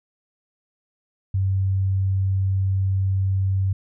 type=tone; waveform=sine; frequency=96 Hz; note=G2; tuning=36 cents flat; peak=-18 dBFS; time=1.34-3.73 s; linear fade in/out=5 ms; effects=none